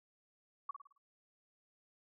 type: tone with echo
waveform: sine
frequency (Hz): 1128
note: C#6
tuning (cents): +30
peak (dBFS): -36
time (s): 0.69-0.71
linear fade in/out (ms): 5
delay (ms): 54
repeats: 5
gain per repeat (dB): -7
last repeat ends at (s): 0.98
effects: none